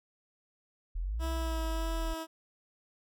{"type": "linear two-way sweep", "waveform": "sine", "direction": "up then down", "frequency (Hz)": [37.95, 64.5, 38.98], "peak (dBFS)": -31, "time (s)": [0.95, 2.14], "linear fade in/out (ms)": 10, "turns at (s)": 1.26}
{"type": "tone with vibrato", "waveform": "15% pulse", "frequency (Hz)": 325.2, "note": "E4", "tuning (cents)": -23, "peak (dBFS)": -30, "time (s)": [1.19, 2.27], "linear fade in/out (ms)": 50, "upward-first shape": "sine", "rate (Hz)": 1.7, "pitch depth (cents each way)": 11}
{"effects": []}